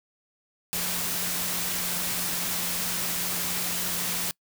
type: tone in noise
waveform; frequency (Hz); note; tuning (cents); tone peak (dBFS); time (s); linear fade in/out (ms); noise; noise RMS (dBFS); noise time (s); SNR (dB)
sine; 177.8; F3; +31; -40; 0.73-4.31; 0; white; -29; 0.73-4.31; -14
effects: noise-tail reverb RT60 0.1 s tail -25 dB re dry